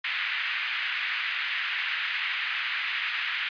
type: band-pass noise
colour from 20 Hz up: pink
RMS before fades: -30 dBFS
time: 0.04-3.49 s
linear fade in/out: 5 ms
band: 1700 to 2900 Hz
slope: 24 dB/octave
effects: resampled to 11025 Hz